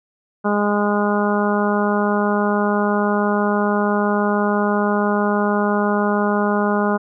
harmonic tone, 206.1 Hz, G#3, 13 cents flat, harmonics 1 / 2 / 3 / 4 / 5 / 6 / 7, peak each -19 / -22 / -24 / -25 / -26 / -27 / -27 dBFS, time 0.44-6.98 s, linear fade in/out 20 ms, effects none

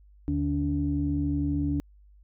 sine tone cluster, 76.4 / 147.4 / 287.1 Hz, D#2 / D3 / D4, -31 / +7 / -39 cents, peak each -29 / -31 / -26 dBFS, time 0.28-1.8 s, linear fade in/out 0 ms, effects tanh soft clip ceiling -15 dBFS + added 50 Hz sine -52 dBFS peak until 2.23 s

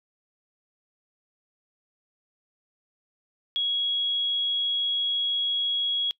sine tone, 3322 Hz, G#7, in tune, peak -23 dBFS, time 3.56-6.11 s, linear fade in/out 0 ms, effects noise-tail reverb RT60 0.1 s tail -23 dB re dry

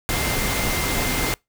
sine tone in noise, 2093 Hz, C7, in tune, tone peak -30 dBFS, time 0.09-1.34 s, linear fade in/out 0 ms, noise pink, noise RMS -23 dBFS, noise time 0.09-1.34 s, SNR -10 dB, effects noise-tail reverb RT60 0.2 s tail -26 dB re dry

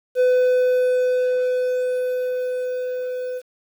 triangle tone with level ramp, 503 Hz, B4, 32 cents sharp, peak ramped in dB -11 to -23 dBFS, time 0.15-3.42 s, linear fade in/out 50 ms, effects 8-bit

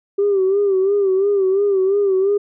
sine tone with vibrato, 392 Hz, G4, in tune, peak -12 dBFS, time 0.18-2.38 s, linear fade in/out 10 ms, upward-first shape sine, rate 2.9 Hz, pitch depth 76 cents each way, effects tanh soft clip ceiling -9 dBFS

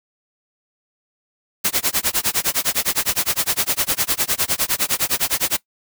white noise with tremolo, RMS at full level -17 dBFS, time 1.64-5.57 s, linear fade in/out 10 ms, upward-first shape sine, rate 9.8 Hz, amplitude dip 100%, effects noise-tail reverb RT60 0.1 s tail -20 dB re dry

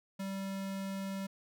square tone, 194.3 Hz, G3, 15 cents flat, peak -37 dBFS, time 0.19-1.27 s, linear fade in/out 10 ms, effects none

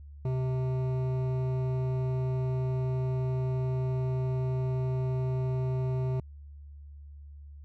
triangle tone with hard clipping, 129.4 Hz, C3, 19 cents flat, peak -29 dBFS, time 0.25-6.2 s, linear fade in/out 2 ms, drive 16 dB, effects added 72 Hz sine -44 dBFS peak until 7.64 s

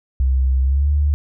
sine tone with pitch glide, 65.41 to 73 Hz, C2 to D2, 0 to -10 cents, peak -13 dBFS, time 0.2-1.14 s, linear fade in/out 0 ms, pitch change +190 cents, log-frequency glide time 0.62-0.9 s, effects none

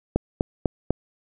click train, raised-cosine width 2 ms, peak -6 dBFS, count 4, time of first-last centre 0.16-0.906 s, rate 4.02 Hz, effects none

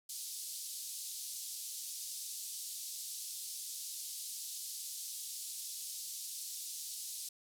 white band-pass noise, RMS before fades -44 dBFS, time 0.09-7.29 s, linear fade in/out 5 ms, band 4000 to 12000 Hz, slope 24 dB/octave, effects none

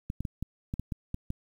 clicks, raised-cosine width 5 ms, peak -20 dBFS, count 9, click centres 0.101 / 0.206 / 0.252 / 0.426 / 0.739 / 0.796 / 0.922 / 1.144 / 1.304 s, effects 9-bit

